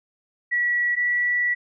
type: tone pair in turn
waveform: sine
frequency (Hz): 1935 / 1949.6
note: B6 / B6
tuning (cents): -36 / -23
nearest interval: unison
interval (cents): 13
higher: second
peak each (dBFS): -19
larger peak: neither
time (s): 0.51-0.96 / 0.96-1.55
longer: second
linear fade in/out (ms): 20
effects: none